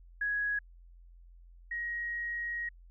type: tone pair in turn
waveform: sine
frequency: 1667 / 1889.4 Hz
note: G#6 / A#6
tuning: +6 / +23 cents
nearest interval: major second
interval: 217 cents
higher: second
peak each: -29 / -33 dBFS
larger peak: first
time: 0.21-0.59 / 1.71-2.69 s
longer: second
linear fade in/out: 5 ms
effects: added 43 Hz sine -52 dBFS peak until 2.9 s